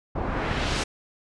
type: noise with low-pass filter sweep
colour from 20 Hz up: pink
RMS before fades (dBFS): -27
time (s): 0.15-0.84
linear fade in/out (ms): 10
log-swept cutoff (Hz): 790 to 7000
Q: 0.99
effects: resampled to 24000 Hz